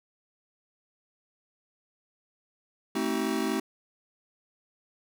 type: chord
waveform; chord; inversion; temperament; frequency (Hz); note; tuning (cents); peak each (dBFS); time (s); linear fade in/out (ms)
square; A diminished seventh; none; just; 220 / 264 / 316.8 / 380.2; A3 / C4 / Eb4 / Gb4; 0 / +16 / +31 / +47; -33; 2.95-3.6; 5
effects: none